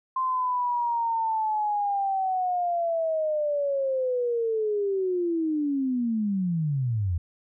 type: linear sweep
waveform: sine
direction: down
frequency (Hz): 1046.5 to 80.8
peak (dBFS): -23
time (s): 0.16-7.18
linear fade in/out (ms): 5
effects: none